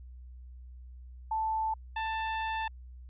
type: tone pair in turn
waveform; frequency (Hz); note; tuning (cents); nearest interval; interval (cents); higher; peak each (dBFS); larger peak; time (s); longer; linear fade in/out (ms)
sine / sawtooth; 880 / 885.6; A5 / A5; 0 / +11; unison; 11; second; -28 / -27; second; 1.31-1.74 / 1.96-2.68; second; 5
effects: added 62 Hz sine -45 dBFS peak until 3.09 s + resampled to 8000 Hz